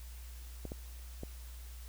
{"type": "clicks", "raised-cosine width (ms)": 2, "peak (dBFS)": -28, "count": 3, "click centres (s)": [0.653, 0.719, 1.234], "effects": ["added 60 Hz sine -45 dBFS peak until 1.88 s", "white hiss -57 dBFS RMS until 1.88 s"]}